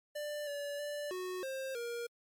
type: tone with pitch steps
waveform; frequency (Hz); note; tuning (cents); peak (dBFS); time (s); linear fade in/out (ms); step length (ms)
square; 592 / 575 / 586 / 367.4 / 531 / 472.2; D5 / D5 / D5 / F#4 / C5 / A#4; +14 / -37 / -4 / -12 / +25 / +22; -38; 0.15-2.07; 10; 320
effects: MP3 64 kbps